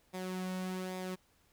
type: tone with flanger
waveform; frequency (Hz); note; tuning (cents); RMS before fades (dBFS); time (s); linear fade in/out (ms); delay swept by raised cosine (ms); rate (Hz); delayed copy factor
sawtooth; 185; F#3; 0; -39; 0.13-1.16; 20; 0.68 to 2.48; 1.2; -0.5
effects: pink hiss -70 dBFS RMS until 1.52 s